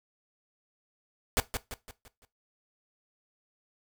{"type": "noise with echo", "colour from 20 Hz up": "pink", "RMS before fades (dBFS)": -25, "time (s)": [1.37, 1.4], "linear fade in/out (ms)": 0, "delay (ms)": 170, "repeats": 5, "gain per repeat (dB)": -7, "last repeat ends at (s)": 2.25, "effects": ["noise-tail reverb RT60 0.2 s tail -17 dB re dry"]}